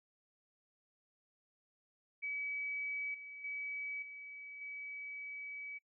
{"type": "tone with level steps", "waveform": "sine", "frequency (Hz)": 2282, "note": "C#7", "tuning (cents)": 50, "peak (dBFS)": [-37, -47, -39, -47, -43], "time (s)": [2.22, 5.79], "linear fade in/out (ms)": 20, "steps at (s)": [3.14, 3.44, 4.02, 4.61], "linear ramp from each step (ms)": 5, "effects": ["noise-tail reverb RT60 0.1 s tail -23 dB re dry"]}